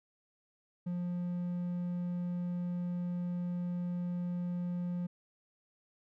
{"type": "tone", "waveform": "triangle", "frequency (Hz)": 176.5, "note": "F3", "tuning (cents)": 19, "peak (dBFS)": -31, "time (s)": [0.86, 5.07], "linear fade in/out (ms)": 10, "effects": []}